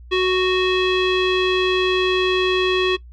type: tone with low-pass filter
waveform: square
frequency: 370 Hz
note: F#4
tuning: in tune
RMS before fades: -18 dBFS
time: 0.11-2.97 s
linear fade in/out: 20 ms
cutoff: 3200 Hz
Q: 4.2
effects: noise-tail reverb RT60 0.1 s tail -20 dB re dry + added 60 Hz sine -38 dBFS peak until 3.12 s